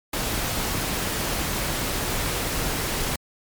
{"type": "noise", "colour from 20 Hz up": "pink", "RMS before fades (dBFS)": -26, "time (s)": [0.13, 3.16], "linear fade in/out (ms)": 5, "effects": ["MP3 96 kbps"]}